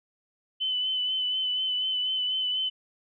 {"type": "tone with vibrato", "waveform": "sine", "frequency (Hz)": 3023, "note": "F#7", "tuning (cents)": 36, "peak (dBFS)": -25, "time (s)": [0.6, 2.7], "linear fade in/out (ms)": 20, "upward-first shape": "sine", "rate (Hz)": 4.1, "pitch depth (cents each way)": 26, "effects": []}